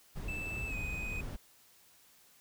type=noise; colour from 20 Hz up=brown; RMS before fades=-40 dBFS; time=0.15-1.37 s; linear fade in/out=20 ms
type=tone with pitch glide; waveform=triangle; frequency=2637 to 2503 Hz; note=E7 to D#7; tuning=0 to +10 cents; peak=-37 dBFS; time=0.28-1.21 s; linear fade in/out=5 ms; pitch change=-90 cents; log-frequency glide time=0.67-0.76 s
effects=white hiss -63 dBFS RMS until 2.4 s